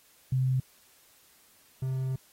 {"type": "tone pair in turn", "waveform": ["sine", "triangle"], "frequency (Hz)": [130, 131.21], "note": ["C3", "C3"], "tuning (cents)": [-11, 5], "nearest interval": "unison", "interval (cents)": 16, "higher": "second", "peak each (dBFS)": [-23, -26], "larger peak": "first", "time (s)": [[0.32, 0.6], [1.82, 2.16]], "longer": "second", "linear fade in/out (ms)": 5, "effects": ["white hiss -61 dBFS RMS until 2.32 s", "AAC 48 kbps"]}